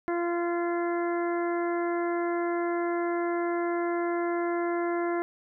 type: harmonic tone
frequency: 344.6 Hz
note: F4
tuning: 23 cents flat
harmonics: 1 / 2 / 3 / 4 / 5 / 6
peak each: -27 / -33 / -37 / -39 / -41 / -43 dBFS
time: 0.08-5.22 s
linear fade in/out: 0 ms
effects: none